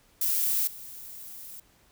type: noise with level steps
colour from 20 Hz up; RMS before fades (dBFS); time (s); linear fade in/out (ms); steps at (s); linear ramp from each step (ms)
violet; -26 / -43; 0.21-1.6; 5; 0.67; 5
effects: pink hiss -62 dBFS RMS until 1.91 s